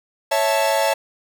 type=chord; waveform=45% pulse; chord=A major; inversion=first; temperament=equal; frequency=554.4 / 659.3 / 880 Hz; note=C#5 / E5 / A5; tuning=0 / 0 / 0 cents; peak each=-21 dBFS; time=0.31-0.94 s; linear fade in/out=10 ms; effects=none